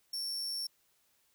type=tone; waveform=40% pulse; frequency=5450 Hz; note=F8; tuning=43 cents flat; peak=-34 dBFS; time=0.13-0.67 s; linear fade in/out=5 ms; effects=white hiss -72 dBFS RMS until 1.34 s